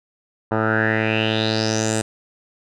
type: tone with low-pass filter sweep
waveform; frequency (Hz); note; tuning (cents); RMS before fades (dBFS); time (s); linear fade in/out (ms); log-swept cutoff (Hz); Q
10% pulse; 110; A2; 0; -20; 0.51-2.02; 10; 1100 to 8500; 5.9
effects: none